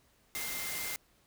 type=tone in noise; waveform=sine; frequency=2093 Hz; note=C7; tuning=in tune; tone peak=-42 dBFS; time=0.35-0.96 s; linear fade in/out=0 ms; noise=white; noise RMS=-38 dBFS; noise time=0.35-0.96 s; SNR=-7 dB; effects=pink hiss -68 dBFS RMS until 1.26 s